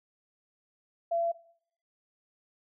sine tone, 677 Hz, E5, 46 cents sharp, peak -26 dBFS, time 1.11-1.32 s, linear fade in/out 10 ms, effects noise-tail reverb RT60 0.6 s tail -18 dB re dry

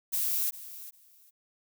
violet noise with echo, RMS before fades -29 dBFS, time 0.12-0.51 s, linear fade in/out 20 ms, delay 400 ms, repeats 2, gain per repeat -15 dB, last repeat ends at 1.31 s, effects none

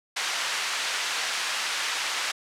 pink band-pass noise, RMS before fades -29 dBFS, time 0.16-2.32 s, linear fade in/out 10 ms, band 1300 to 6400 Hz, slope 12 dB/octave, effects low-pass 12000 Hz 12 dB/octave

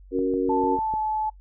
sine chord, F# major, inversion second, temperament equal, 277.2 / 370 / 466.2 Hz, C#4 / F#4 / A#4, 0 / 0 / 0 cents, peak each -25 dBFS, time 0.11-0.79 s, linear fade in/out 50 ms
click train, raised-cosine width 2 ms, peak -23 dBFS, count 6, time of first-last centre 0.19-0.939 s, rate 6.68 Hz
sine tone with pitch glide, 880 to 863.9 Hz, A5 to A5, 0 to -32 cents, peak -23 dBFS, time 0.49-1.3 s, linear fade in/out 10 ms, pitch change -32 cents, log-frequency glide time 0.82-1.01 s
effects noise-tail reverb RT60 0.1 s tail -23 dB re dry + added 47 Hz sine -45 dBFS peak until 1.4 s

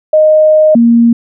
sine tone pair in turn, 619 / 233.7 Hz, D#5 / A#3, -9 / +5 cents, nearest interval octave + perfect fourth, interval 1686 cents, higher first, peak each -3 dBFS, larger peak neither, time 0.13-0.75 / 0.75-1.13 s, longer first, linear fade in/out 5 ms, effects none

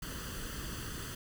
pink noise with comb filter, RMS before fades -41 dBFS, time 0.02-1.15 s, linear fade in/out 5 ms, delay 0.65 ms, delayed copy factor +0.7, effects none

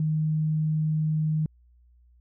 sine tone, 155.3 Hz, D#3, 3 cents flat, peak -22 dBFS, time 0-1.46 s, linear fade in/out 2 ms, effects added 60 Hz sine -55 dBFS peak until 2.2 s

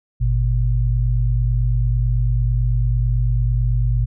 sine tone pair together, 50.97 / 120 Hz, G#1 / B2, -32 / -49 cents, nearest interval octave + minor third, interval 1483 cents, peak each -17 / -18 dBFS, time 0.2-4.06 s, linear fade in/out 20 ms, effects none

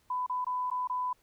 sine tone with dropouts, 1000 Hz, B5, 21 cents sharp, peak -29 dBFS, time 0.1-1.13 s, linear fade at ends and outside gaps 5 ms, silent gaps 0.264-0.296 / 0.446-0.466 / 0.702-0.713 / 0.874-0.897 s, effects pink hiss -69 dBFS RMS until 1.22 s

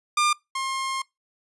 sawtooth tone pair in turn, 1200 / 1066.8 Hz, D6 / C6, +37 / +33 cents, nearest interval major second, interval 204 cents, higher first, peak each -15 / -22 dBFS, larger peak first, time 0.17-0.33 / 0.55-1.02 s, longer second, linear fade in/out 5 ms, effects noise-tail reverb RT60 0.2 s tail -24 dB re dry + resampled to 24000 Hz

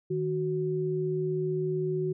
sine tone pair together, 155.56 / 371.1 Hz, D#3 / F#4, 0 / +5 cents, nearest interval octave + minor third, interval 1505 cents, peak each -31 / -28 dBFS, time 0.1-2.13 s, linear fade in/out 10 ms, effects none

